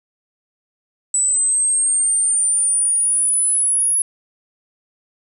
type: linear sweep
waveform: sine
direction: up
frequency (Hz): 7900 to 10548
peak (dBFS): -14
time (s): 1.14-4.02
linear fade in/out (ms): 2
effects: none